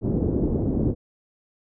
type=low-pass noise; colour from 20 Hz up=white; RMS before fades=-23 dBFS; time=0.01-0.95 s; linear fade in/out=50 ms; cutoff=380 Hz; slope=24 dB/octave; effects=none